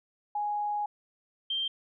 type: tone pair in turn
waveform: sine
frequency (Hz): 830.6 / 3160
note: G#5 / G7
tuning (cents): 0 / +13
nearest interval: octave + major seventh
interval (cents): 2313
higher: second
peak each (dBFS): -28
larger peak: neither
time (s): 0.35-0.86 / 1.5-1.68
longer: first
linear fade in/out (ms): 5
effects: none

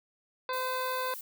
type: harmonic tone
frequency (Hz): 512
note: C5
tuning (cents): -38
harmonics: 1 / 2 / 3 / 4 / 5 / 7 / 8 / 9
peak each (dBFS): -35 / -33 / -39 / -47 / -45 / -46 / -49 / -48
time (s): 0.49-1.14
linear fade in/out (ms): 2
type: noise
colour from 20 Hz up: violet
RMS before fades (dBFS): -42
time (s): 0.53-1.21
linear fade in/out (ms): 2
effects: none

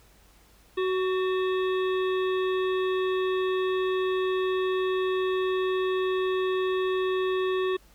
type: harmonic tone with a mistuned harmonic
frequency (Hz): 373.8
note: F#4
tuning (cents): +18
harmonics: 1 / 3 / 5 / 7 / 9 / 10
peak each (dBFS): -24 / -34 / -38 / -41 / -43 / -44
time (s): 0.77-7.77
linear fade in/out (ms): 10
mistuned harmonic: 5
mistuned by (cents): -56
effects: added 50 Hz sine -59 dBFS peak until 7.94 s + pink hiss -59 dBFS RMS until 7.94 s

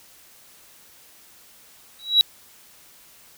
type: tone with exponential growth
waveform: sine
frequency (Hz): 3888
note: B7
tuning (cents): -28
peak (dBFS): -6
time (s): 1.99-2.21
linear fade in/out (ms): 0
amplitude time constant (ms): 46
effects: tanh soft clip ceiling -8 dBFS + white hiss -51 dBFS RMS until 3.37 s

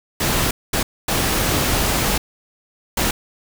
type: noise bursts at uneven times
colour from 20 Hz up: pink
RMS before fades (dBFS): -19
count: 4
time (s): 0.2-0.51 / 0.73-0.83 / 1.08-2.18 / 2.97-3.11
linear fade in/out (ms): 5
effects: none

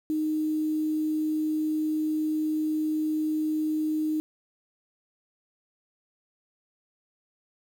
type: tone with quantisation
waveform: sine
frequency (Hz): 309.1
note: D#4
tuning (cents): -11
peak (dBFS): -24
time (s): 0.1-4.2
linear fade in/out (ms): 0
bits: 8
effects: none

